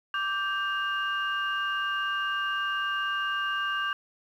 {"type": "tone cluster", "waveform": "sine", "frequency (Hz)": [1168, 1574, 2825], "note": ["D6", "G6", "F7"], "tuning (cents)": [-10, 7, 19], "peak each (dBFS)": [-30, -29, -34], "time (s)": [0.14, 3.93], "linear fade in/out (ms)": 2, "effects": ["tanh soft clip ceiling -18 dBFS", "10-bit"]}